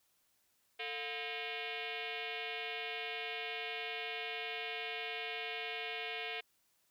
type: tone with frequency modulation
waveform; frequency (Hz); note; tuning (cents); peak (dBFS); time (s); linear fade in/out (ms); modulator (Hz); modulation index
sine; 131.7; C3; +12; -38; 0.79-6.41; 10; 579; 5.5
effects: white hiss -75 dBFS RMS until 6.9 s